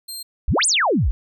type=tone; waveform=20% pulse; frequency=4180 Hz; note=C8; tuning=2 cents flat; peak=-24 dBFS; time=0.08-0.23 s; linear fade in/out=10 ms
type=exponential two-way sweep; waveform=sine; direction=up then down; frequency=41 to 10300 to 41 Hz; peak=-15 dBFS; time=0.48-1.11 s; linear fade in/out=0 ms; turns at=0.66 s
effects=none

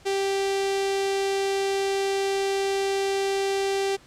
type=tone with notch filter; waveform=sawtooth; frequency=392 Hz; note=G4; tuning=in tune; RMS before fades=-25 dBFS; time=0.05-3.97 s; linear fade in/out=20 ms; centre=1300 Hz; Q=1.5; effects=pink hiss -53 dBFS RMS until 4.06 s + low-pass 8000 Hz 12 dB/octave

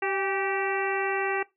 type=harmonic tone with a mistuned harmonic; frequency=387.4 Hz; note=G4; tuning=20 cents flat; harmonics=1 / 2 / 3 / 4 / 5 / 6 / 7; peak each=-29 / -31 / -35 / -35 / -33 / -37 / -37 dBFS; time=0.02-1.43 s; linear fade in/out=5 ms; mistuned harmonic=2; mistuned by=+45 cents; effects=noise-tail reverb RT60 0.2 s tail -20 dB re dry

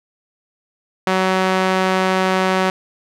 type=tone with band-pass filter; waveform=sawtooth; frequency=187.6 Hz; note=F#3; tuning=24 cents sharp; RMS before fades=-17 dBFS; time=1.07-2.7 s; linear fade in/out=2 ms; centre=1200 Hz; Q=0.52; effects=none

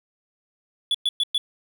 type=tone bursts; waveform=triangle; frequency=3429 Hz; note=A7; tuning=45 cents flat; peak=-17 dBFS; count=4; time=0.91-1.38 s; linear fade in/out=2 ms; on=35 ms; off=110 ms; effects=9-bit

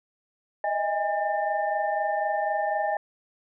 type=tone cluster; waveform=sine; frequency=617 / 641 / 813 / 1791 Hz; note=D#5 / E5 / G#5 / A6; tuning=-15 / -49 / -37 / +30 cents; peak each=-31 / -30 / -26 / -34 dBFS; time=0.64-2.97 s; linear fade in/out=2 ms; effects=none

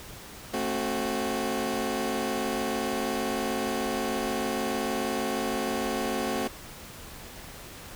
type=chord; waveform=20% pulse; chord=F# diminished; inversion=first; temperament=equal with one note detuned; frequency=220 / 266.5 / 370 Hz; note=A3 / C4 / F#4; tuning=0 / +32 / 0 cents; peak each=-27 dBFS; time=0.53-6.48 s; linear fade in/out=10 ms; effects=pink hiss -44 dBFS RMS until 7.95 s

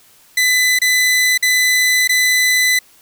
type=tone with dropouts; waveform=sawtooth; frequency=2004 Hz; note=B6; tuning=25 cents sharp; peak=-8 dBFS; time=0.37-2.79 s; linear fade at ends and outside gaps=5 ms; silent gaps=0.789-0.816 / 1.377-1.425 / 2.076-2.092 s; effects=white hiss -49 dBFS RMS until 3.01 s

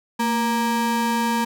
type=ring-modulated tone; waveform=square; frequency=353.1 Hz; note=F4; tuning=19 cents sharp; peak=-17 dBFS; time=0.19-1.45 s; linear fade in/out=10 ms; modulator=581 Hz; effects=none

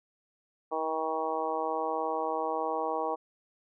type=harmonic tone with a mistuned harmonic; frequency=158.9 Hz; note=D#3; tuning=37 cents sharp; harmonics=2 / 3 / 4 / 5 / 6 / 7; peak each=-40 / -34 / -36 / -34 / -36 / -37 dBFS; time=0.71-3.16 s; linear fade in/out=20 ms; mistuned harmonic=2; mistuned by=+17 cents; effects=none

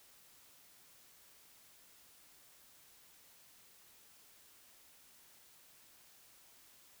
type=silence; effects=white hiss -63 dBFS RMS until 7 s

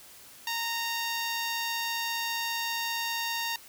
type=tone; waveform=10% pulse; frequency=925 Hz; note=A#5; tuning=14 cents flat; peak=-21 dBFS; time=0.47-3.56 s; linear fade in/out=2 ms; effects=white hiss -51 dBFS RMS until 3.68 s

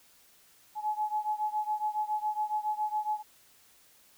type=beating tone pair; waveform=sine; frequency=848 / 855.2 Hz; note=G#5 / A5; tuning=+36 / -49 cents; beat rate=7.2 Hz; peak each=-31 / -33 dBFS; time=0.75-3.23 s; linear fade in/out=50 ms; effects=white hiss -61 dBFS RMS until 4.17 s

